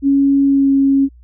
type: tone with pitch glide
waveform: sine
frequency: 277.2 to 273.9 Hz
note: C#4 to C#4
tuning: 0 to -21 cents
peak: -9 dBFS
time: 0.02-1.09 s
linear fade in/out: 50 ms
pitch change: -21 cents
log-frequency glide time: 0.45-0.71 s
effects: added 60 Hz sine -40 dBFS peak until 1.23 s